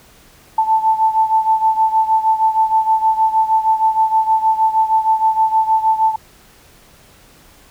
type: beating tone pair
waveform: sine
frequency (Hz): 880 / 886.4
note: A5 / A5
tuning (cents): 0 / +13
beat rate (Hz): 6.4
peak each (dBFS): -13 / -17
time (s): 0.58-6.16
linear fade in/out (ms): 5
effects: pink hiss -47 dBFS RMS until 7.7 s